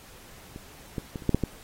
clicks, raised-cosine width 3 ms, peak -26 / -17 / -20 / -29 / -9 / -7 / -12 dBFS, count 7, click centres 0.561 / 0.982 / 1.158 / 1.222 / 1.293 / 1.346 / 1.437 s, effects pink hiss -50 dBFS RMS until 1.63 s + AAC 48 kbps

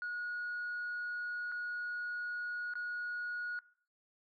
sine tone with dropouts, 1450 Hz, F#6, 35 cents flat, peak -35 dBFS, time 0.02-3.59 s, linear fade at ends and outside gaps 1 ms, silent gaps 1.517-1.521 / 2.737-2.754 s, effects noise-tail reverb RT60 0.5 s tail -20 dB re dry + tanh soft clip ceiling -34 dBFS

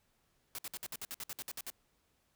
white noise bursts, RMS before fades -42 dBFS, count 13, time 0.55-1.701 s, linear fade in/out 0 ms, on 35 ms, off 58 ms, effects pink hiss -75 dBFS RMS until 2.35 s

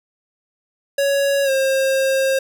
square tone with pitch glide, 558 to 534.7 Hz, C#5 to C5, +11 to +37 cents, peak -16 dBFS, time 0.98-2.39 s, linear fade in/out 5 ms, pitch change -74 cents, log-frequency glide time 1.44-1.5 s, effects none

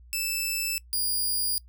10% pulse tone pair in turn, 2637 / 4850 Hz, E7 / D#8, 0 / -45 cents, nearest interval major seventh, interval 1055 cents, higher second, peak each -18 dBFS, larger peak neither, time 0.13-0.78 / 0.93-1.58 s, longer neither, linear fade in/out 0 ms, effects noise-tail reverb RT60 0.1 s tail -22 dB re dry + added 60 Hz sine -48 dBFS peak until 1.68 s

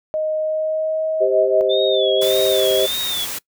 sine tone with pitch glide, 622.3 to 633.2 Hz, D#5 to D#5, 0 to +30 cents, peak -18 dBFS, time 0.14-1.61 s, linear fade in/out 0 ms, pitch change +30 cents, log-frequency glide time 0.37-1.05 s
sine chord, C minor, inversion second, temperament just, 392.4 / 523.3 / 627.9 Hz, G4 / C5 / Eb5, +2 / 0 / +16 cents, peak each -19 dBFS, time 1.2-2.87 s, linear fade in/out 20 ms
sine tone with vibrato, 3520 Hz, A7, in tune, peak -21 dBFS, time 1.69-3.26 s, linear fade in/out 20 ms, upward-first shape sine, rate 1.7 Hz, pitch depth 110 cents each way
white noise, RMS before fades -27 dBFS, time 2.21-3.39 s, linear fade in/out 10 ms
effects noise-tail reverb RT60 0.1 s tail -23 dB re dry

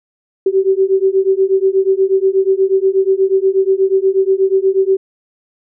sine beating tone pair, 380.3 / 388.6 Hz, F#4 / G4, +48 / -15 cents, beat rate 8.3 Hz, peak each -13 dBFS, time 0.46-4.97 s, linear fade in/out 5 ms, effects none

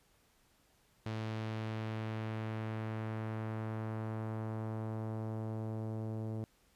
sawtooth tone with low-pass filter sweep, 110 Hz, A2, in tune, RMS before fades -39 dBFS, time 1.06-6.44 s, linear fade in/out 0 ms, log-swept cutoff 4300 to 540 Hz, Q 0.92, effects pink hiss -70 dBFS RMS until 6.75 s + resampled to 32000 Hz

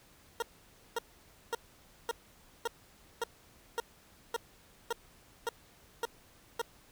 20% pulse tone bursts, 466.2 Hz, A#4, in tune, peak -26 dBFS, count 12, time 0.4-6.616 s, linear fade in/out 2 ms, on 23 ms, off 540 ms, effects pink hiss -61 dBFS RMS until 6.91 s

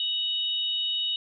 sine tone pair together, 2958 / 3740 Hz, F#7 / A#7, -1 / +5 cents, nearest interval major third, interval 406 cents, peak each -28 dBFS, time 0-1.16 s, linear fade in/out 2 ms, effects none

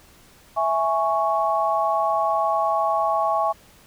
sine chord, C# minor, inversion first, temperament equal, 659.3 / 830.6 / 1108.7 Hz, E5 / G#5 / C#6, 0 / 0 / 0 cents, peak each -23 dBFS, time 0.56-3.53 s, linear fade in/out 20 ms, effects pink hiss -52 dBFS RMS until 3.86 s

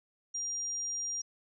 sine tone, 5700 Hz, F8, 34 cents sharp, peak -33 dBFS, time 0.34-1.22 s, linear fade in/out 10 ms, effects none

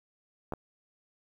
clicks, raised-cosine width 1 ms, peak -21 dBFS, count 2, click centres 0.523 / 0.536 s, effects 9-bit

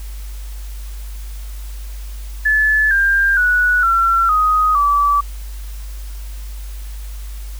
sine tone with pitch steps, 1729 / 1594.7 / 1470.8 / 1356.5 / 1251.2 / 1154 Hz, A6 / G6 / F#6 / E6 / D#6 / D6, -31 / +29 / -11 / +49 / +9 / -31 cents, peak -11 dBFS, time 2.45-5.21 s, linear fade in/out 10 ms, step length 460 ms, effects added 50 Hz sine -26 dBFS peak until 7.59 s + white hiss -42 dBFS RMS until 7.59 s

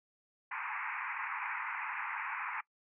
pink band-pass noise, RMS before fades -39 dBFS, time 0.51-2.61 s, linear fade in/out 5 ms, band 840 to 2500 Hz, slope 96 dB/octave, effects noise-tail reverb RT60 0.1 s tail -22 dB re dry

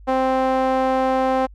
sawtooth tone with band-pass filter, 261.6 Hz, C4, in tune, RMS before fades -19 dBFS, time 0.07-1.47 s, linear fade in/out 20 ms, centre 710 Hz, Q 1.7, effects added 50 Hz sine -40 dBFS peak until 1.54 s

